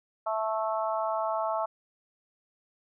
harmonic tone, 219.3 Hz, A3, 6 cents flat, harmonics 3 / 4 / 5 / 6, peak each -30 / -32 / -34 / -36 dBFS, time 0.26-1.66 s, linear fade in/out 10 ms, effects none

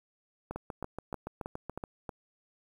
two click trains, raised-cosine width 1 ms, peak -23 / -23 dBFS, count 10 / 6, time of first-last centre 0.56-1.838 / 0.51-2.092 s, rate 7.04 / 3.16 Hz, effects 9-bit

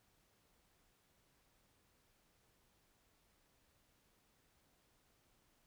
silence, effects pink hiss -75 dBFS RMS until 5.66 s

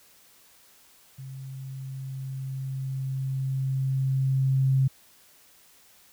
sine tone with level ramp, 133.4 Hz, C3, 34 cents sharp, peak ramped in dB -37 to -18 dBFS, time 1.18-4.88 s, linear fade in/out 10 ms, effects white hiss -57 dBFS RMS until 6.12 s

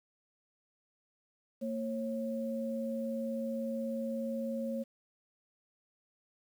sine tone pair together, 229.1 / 545 Hz, A#3 / C#5, -30 / -29 cents, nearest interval octave + minor third, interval 1501 cents, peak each -35 / -37 dBFS, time 1.61-4.84 s, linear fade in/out 20 ms, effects 10-bit

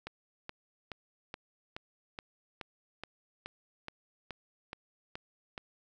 click train, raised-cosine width 0.3 ms, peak -24 dBFS, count 14, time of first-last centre 0.07-5.578 s, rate 2.36 Hz, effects none

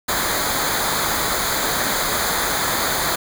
pink noise with comb filter, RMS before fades -21 dBFS, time 0.08-3.16 s, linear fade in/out 10 ms, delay 0.36 ms, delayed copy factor -0.75, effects none

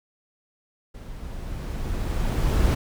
brown noise with level ramp, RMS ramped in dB -39 to -18 dBFS, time 0.94-2.75 s, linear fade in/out 10 ms, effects none

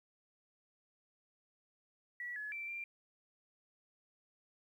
sine tone with pitch steps, 1941 / 1702 / 2340 / 2373 Hz, B6 / G#6 / D7 / D7, -31 / +42 / -7 / +17 cents, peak -40 dBFS, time 2.2-2.84 s, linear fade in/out 2 ms, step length 160 ms, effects 12-bit

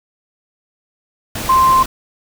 sine tone in noise, 1046.5 Hz, C6, in tune, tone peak -8 dBFS, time 1.49-1.83 s, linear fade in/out 5 ms, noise pink, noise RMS -24 dBFS, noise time 1.35-1.86 s, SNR +13 dB, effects none

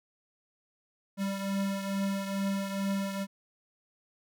square beating tone pair, 196 / 198.3 Hz, G3 / G3, 0 / +20 cents, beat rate 2.3 Hz, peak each -31 / -38 dBFS, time 1.17-3.27 s, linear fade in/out 50 ms, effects none

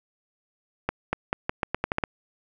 accelerating click train, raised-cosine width 0.5 ms, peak -9 dBFS, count 10, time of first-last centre 0.89-2.038 s, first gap 240 ms, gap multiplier 0.83, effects none

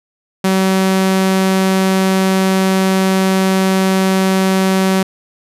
sawtooth tone, 190 Hz, F#3, 46 cents sharp, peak -7 dBFS, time 0.44-5.03 s, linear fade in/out 5 ms, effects resampled to 32000 Hz

